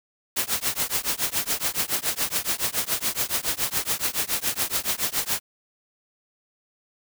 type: noise with tremolo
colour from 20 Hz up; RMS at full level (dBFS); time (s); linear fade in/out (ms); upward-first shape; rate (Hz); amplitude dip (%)
white; -22; 0.36-5.4; 10; triangle; 7.1; 100
effects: none